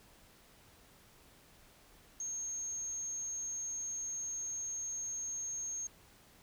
sine tone, 6460 Hz, G#8, 49 cents flat, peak -37 dBFS, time 2.2-5.87 s, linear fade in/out 2 ms, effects pink hiss -62 dBFS RMS until 6.42 s

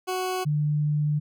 20% pulse / sine tone pair in turn, 370 / 149.14 Hz, F#4 / D3, 0 / +27 cents, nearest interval octave + major third, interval 1573 cents, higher first, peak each -21 / -21 dBFS, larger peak neither, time 0.07-0.45 / 0.45-1.2 s, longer second, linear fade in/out 20 ms, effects none

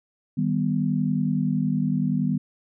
sine chord, Eb augmented, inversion none, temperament equal, 155.56 / 196 / 246.9 Hz, Eb3 / G3 / B3, 0 / 0 / 0 cents, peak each -25 dBFS, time 0.37-2.38 s, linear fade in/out 10 ms, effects none

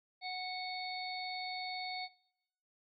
harmonic tone, 738 Hz, F#5, 5 cents flat, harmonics 1 / 3 / 5 / 6, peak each -41 / -43 / -48 / -44 dBFS, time 0.21-2.09 s, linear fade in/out 50 ms, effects noise-tail reverb RT60 0.8 s tail -21 dB re dry + AAC 48 kbps

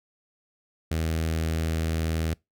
sawtooth tone with notch filter, 80.7 Hz, E2, 36 cents flat, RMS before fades -27 dBFS, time 0.91-2.34 s, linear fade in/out 5 ms, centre 960 Hz, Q 1.7, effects noise-tail reverb RT60 0.2 s tail -25 dB re dry

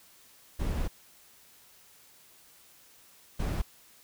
brown noise bursts at uneven times, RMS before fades -30 dBFS, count 2, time 0.59-0.88 / 3.39-3.62 s, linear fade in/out 10 ms, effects white hiss -58 dBFS RMS until 4.03 s

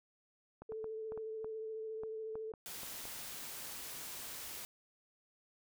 clicks, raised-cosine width 1 ms, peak -35 dBFS, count 11, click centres 0.62 / 0.721 / 0.843 / 1.121 / 1.176 / 1.445 / 2.035 / 2.355 / 2.538 / 2.833 / 3.054 s
sine tone with vibrato, 439.7 Hz, A4, 1 cent flat, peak -40 dBFS, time 0.69-2.52 s, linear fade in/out 5 ms, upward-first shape triangle, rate 14 Hz, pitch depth 22 cents each way
white noise, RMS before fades -46 dBFS, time 2.66-4.65 s, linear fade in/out 0 ms
effects none

